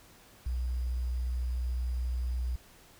sine tone with sample-and-hold, 61.74 Hz, B1, in tune, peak -29 dBFS, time 0.46-2.56 s, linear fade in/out 5 ms, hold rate 4900 Hz, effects pink hiss -57 dBFS RMS until 2.99 s

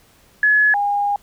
sine tone pair in turn, 1700 / 813.5 Hz, G#6 / G#5, +40 / -36 cents, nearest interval octave + minor second, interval 1276 cents, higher first, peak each -11 / -16 dBFS, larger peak first, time 0.43-0.74 / 0.74-1.16 s, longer second, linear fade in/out 2 ms, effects pink hiss -53 dBFS RMS until 1.22 s

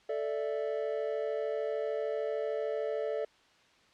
triangle chord, A suspended fourth, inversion none, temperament just, 440 / 586.7 / 660 Hz, A4 / D5 / E5, 0 / -2 / +2 cents, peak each -32 / -33 / -37 dBFS, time 0.09-3.25 s, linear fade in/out 5 ms, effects white hiss -63 dBFS RMS until 3.93 s + low-pass 4000 Hz 12 dB/octave

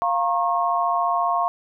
sine chord, Bb minor, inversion second, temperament equal with one note detuned, 698.5 / 932.3 / 1086.5 Hz, F5 / Bb5 / Db6, 0 / 0 / -35 cents, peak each -22 / -26 / -22 dBFS, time 0.02-1.48 s, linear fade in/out 0 ms, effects none

